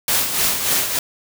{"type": "noise with tremolo", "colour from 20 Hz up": "white", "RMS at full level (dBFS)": -17, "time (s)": [0.08, 0.99], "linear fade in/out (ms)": 2, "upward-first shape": "sine", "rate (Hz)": 3.4, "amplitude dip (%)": 55, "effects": []}